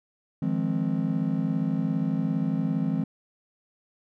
triangle chord, F minor seventh, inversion third, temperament just, 157.15 / 174.61 / 209.5 / 261.9 Hz, Eb3 / F3 / Ab3 / C4, +18 / 0 / +15 / +2 cents, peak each -27 dBFS, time 0.42-3.04 s, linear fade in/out 5 ms, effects tanh soft clip ceiling -12 dBFS

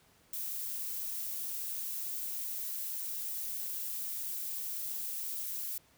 violet noise, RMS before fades -38 dBFS, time 0.33-5.78 s, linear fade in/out 2 ms, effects pink hiss -65 dBFS RMS until 5.97 s + high-pass 60 Hz 12 dB/octave

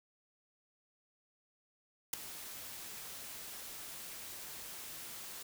white noise with ADSR envelope, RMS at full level -29 dBFS, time 2.13-5.43 s, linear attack 7 ms, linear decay 3 ms, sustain -18 dB, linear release 7 ms, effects none

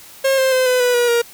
45% pulse tone with pitch steps, 538 / 526.3 / 514.9 / 503.7 / 492.8 / 482.1 / 471.6 Hz, C5 / C5 / C5 / B4 / B4 / B4 / A#4, +48 / +10 / -28 / +34 / -4 / -42 / +20 cents, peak -13 dBFS, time 0.24-1.22 s, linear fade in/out 10 ms, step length 140 ms, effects white hiss -41 dBFS RMS until 1.33 s

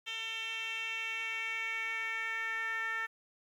10% pulse tone with band-pass filter sweep, 449.3 Hz, A4, 36 cents sharp, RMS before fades -37 dBFS, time 0.06-3.07 s, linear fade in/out 20 ms, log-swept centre 3200 to 1700 Hz, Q 3.8, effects 11-bit

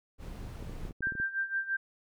brown noise, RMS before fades -41 dBFS, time 0.18-0.93 s, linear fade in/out 50 ms
clicks, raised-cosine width 3 ms, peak -30 dBFS, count 9, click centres 0.626 / 0.696 / 0.852 / 0.909 / 1.007 / 1.071 / 1.122 / 1.153 / 1.2 s
sine tone with tremolo, 1577 Hz, G6, 10 cents sharp, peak -27 dBFS, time 1.02-1.77 s, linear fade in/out 10 ms, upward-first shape sine, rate 5.9 Hz, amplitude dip 80%
effects none

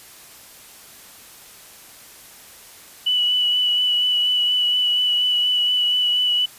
sine tone with vibrato, 2960 Hz, F#7, in tune, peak -16 dBFS, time 3.06-6.46 s, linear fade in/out 10 ms, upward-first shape sine, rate 4.2 Hz, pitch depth 18 cents each way, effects white hiss -44 dBFS RMS until 6.58 s + resampled to 32000 Hz

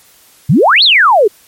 sine exponential two-way sweep, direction up then down, 119.1 to 4504 to 378.3 Hz, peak -4 dBFS, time 0.49-1.28 s, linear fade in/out 10 ms, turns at 0.83 s, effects white hiss -45 dBFS RMS until 1.47 s + MP3 64 kbps

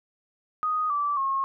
sine tone with pitch steps, 1244.5 / 1161.2 / 1083.4 Hz, D#6 / D6 / C#6, 0 / -20 / -40 cents, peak -23 dBFS, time 0.63-1.44 s, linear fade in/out 0 ms, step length 270 ms, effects none

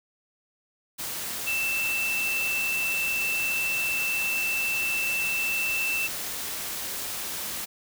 sine tone in noise, 2662 Hz, E7, 16 cents sharp, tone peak -25 dBFS, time 1.46-6.08 s, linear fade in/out 20 ms, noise white, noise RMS -33 dBFS, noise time 0.98-7.66 s, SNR +5 dB, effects none

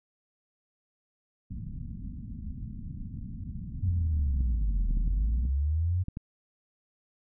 pink low-pass noise, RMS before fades -38 dBFS, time 1.5-5.5 s, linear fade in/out 10 ms, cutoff 240 Hz, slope 48 dB/octave
sine linear two-way sweep, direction down then up, 93.6 to 36.88 to 93.6 Hz, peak -24 dBFS, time 3.82-6.04 s, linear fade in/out 20 ms, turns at 4.93 s
clicks, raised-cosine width 5 ms, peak -23 dBFS, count 7, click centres 4.407 / 4.909 / 4.972 / 5.077 / 5.452 / 6.084 / 6.171 s
effects none

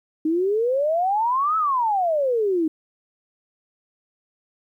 sine exponential two-way sweep, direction up then down, 305.9 to 1318.5 to 305.9 Hz, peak -18 dBFS, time 0.25-2.68 s, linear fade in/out 5 ms, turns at 1.57 s, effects 10-bit

